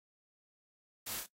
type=noise with echo; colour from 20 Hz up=white; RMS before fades=-41 dBFS; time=1.06-1.21 s; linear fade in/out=10 ms; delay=27 ms; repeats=2; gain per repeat=-4 dB; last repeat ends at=1.264 s; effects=noise-tail reverb RT60 0.1 s tail -21 dB re dry + AAC 48 kbps